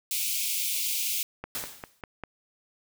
white high-pass noise, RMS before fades -29 dBFS, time 0.11-1.23 s, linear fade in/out 2 ms, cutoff 2200 Hz, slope 96 dB/octave
click train, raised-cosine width 0.5 ms, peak -21 dBFS, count 5, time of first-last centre 1.44-2.237 s, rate 5.02 Hz
white noise with exponential decay, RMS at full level -31 dBFS, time 1.55-2.01 s, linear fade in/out 1 ms, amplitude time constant 100 ms
effects none

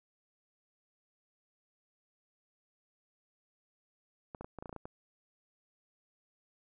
clicks, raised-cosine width 1 ms, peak -29 dBFS, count 10, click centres 4.348 / 4.41 / 4.445 / 4.587 / 4.625 / 4.658 / 4.694 / 4.728 / 4.763 / 4.855 s, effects none

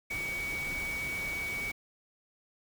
sine tone in noise, 2254 Hz, C#7, 28 cents sharp, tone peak -33 dBFS, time 0.1-1.72 s, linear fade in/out 10 ms, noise pink, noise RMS -42 dBFS, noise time 0.1-1.72 s, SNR +6 dB, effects none

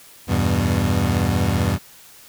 25% pulse chord, E minor, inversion none, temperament equal, 82.41 / 98 / 123.47 Hz, E2 / G2 / B2, 0 / 0 / 0 cents, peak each -18 / -17 / -20 dBFS, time 0.27-1.79 s, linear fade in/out 50 ms, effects white hiss -46 dBFS RMS until 2.28 s

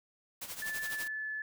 white noise with tremolo, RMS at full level -40 dBFS, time 0.41-1.08 s, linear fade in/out 10 ms, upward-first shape sine, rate 12 Hz, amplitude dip 70%
sine tone with pitch glide, 1746 to 1729.9 Hz, A6 to A6, -14 to -30 cents, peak -35 dBFS, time 0.62-1.42 s, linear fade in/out 2 ms, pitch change -16 cents, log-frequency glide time 0.82-1.3 s
effects none

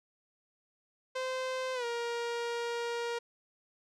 sawtooth tone with pitch glide, 517 to 471.4 Hz, C5 to A#4, -21 to +19 cents, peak -29 dBFS, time 1.15-3.19 s, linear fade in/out 10 ms, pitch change -160 cents, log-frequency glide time 1.74-1.85 s, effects low-pass 6000 Hz 12 dB/octave

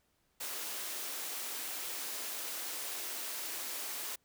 white high-pass noise, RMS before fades -40 dBFS, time 0.4-4.16 s, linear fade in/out 10 ms, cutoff 270 Hz, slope 24 dB/octave, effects pink hiss -75 dBFS RMS until 4.24 s

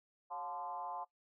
sine tone with frequency modulation, 872 Hz, A5, 16 cents flat, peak -40 dBFS, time 0.3-1.05 s, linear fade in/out 20 ms, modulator 160 Hz, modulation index 1.3, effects noise-tail reverb RT60 0.1 s tail -19 dB re dry

